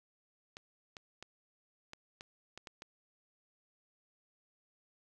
clicks, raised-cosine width 0.2 ms, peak -29 dBFS, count 8, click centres 0.569 / 0.968 / 1.226 / 1.934 / 2.209 / 2.576 / 2.672 / 2.821 s, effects none

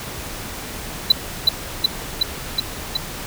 triangle tone with echo, 3988 Hz, B7, 16 cents sharp, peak -5 dBFS, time 1.1-1.12 s, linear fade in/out 5 ms, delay 370 ms, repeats 5, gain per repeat -2 dB, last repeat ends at 2.97 s, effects pink hiss -31 dBFS RMS until 3.26 s

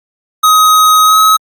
square tone with pitch glide, 1261 to 1278.6 Hz, D#6 to D#6, +23 to +47 cents, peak -5 dBFS, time 0.43-1.37 s, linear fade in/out 10 ms, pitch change +24 cents, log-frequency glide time 1.04-1.19 s, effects Opus 48 kbps

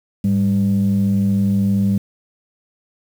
sine tone pair together, 104.62 / 197.5 Hz, G#2 / G3, +13 / +13 cents, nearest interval major seventh, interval 1100 cents, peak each -18 / -13 dBFS, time 0.24-1.98 s, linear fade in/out 5 ms, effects tanh soft clip ceiling -10 dBFS + 7-bit

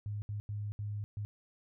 sine tone bursts at uneven times, 103.83 Hz, G#2, in tune, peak -35 dBFS, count 5, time 0.06-0.22 / 0.29-0.4 / 0.49-0.72 / 0.79-1.04 / 1.17-1.25 s, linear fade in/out 0 ms, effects none

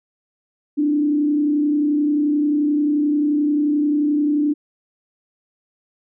sine tone with frequency modulation, 295.2 Hz, D4, 9 cents sharp, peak -15 dBFS, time 0.77-4.54 s, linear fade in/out 20 ms, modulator 31.4 Hz, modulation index 0.45, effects none

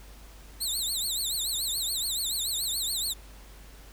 20% pulse tone with vibrato, 3968 Hz, B7, 7 cents sharp, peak -22 dBFS, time 0.6-3.14 s, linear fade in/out 20 ms, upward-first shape triangle, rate 7 Hz, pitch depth 220 cents each way, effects added 50 Hz sine -47 dBFS peak until 3.92 s + pink hiss -53 dBFS RMS until 3.92 s

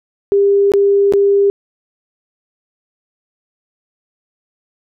sine tone with dropouts, 400 Hz, G4, 35 cents sharp, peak -8 dBFS, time 0.32-1.5 s, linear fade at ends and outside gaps 0 ms, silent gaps 0.719-0.737 / 1.124-1.136 s, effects none

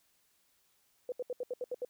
sine tone bursts, 497.1 Hz, B4, 11 cents sharp, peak -33 dBFS, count 8, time 1.09-1.849 s, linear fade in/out 2 ms, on 31 ms, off 73 ms, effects white hiss -72 dBFS RMS until 1.89 s

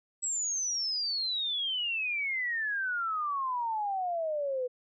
sine exponential sweep, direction down, 7850 to 490.9 Hz, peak -29 dBFS, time 0.22-4.68 s, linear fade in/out 20 ms, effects none

